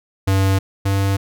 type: tone pair in turn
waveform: square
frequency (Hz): 96.6 / 98.12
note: G2 / G2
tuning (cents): -25 / +2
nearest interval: unison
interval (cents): 27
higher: second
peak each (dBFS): -14 / -16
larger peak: first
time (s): 0.27-0.59 / 0.85-1.17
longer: neither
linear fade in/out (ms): 10
effects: none